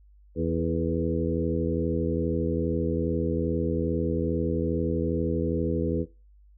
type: harmonic tone with a mistuned harmonic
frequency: 82.41 Hz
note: E2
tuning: in tune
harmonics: 1 / 2 / 3 / 4 / 5 / 6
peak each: -31 / -31 / -31 / -31 / -31 / -31 dBFS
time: 0.35-6.06 s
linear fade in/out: 50 ms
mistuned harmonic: 5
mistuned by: +41 cents
effects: noise-tail reverb RT60 0.3 s tail -19 dB re dry + added 50 Hz sine -52 dBFS peak until 6.57 s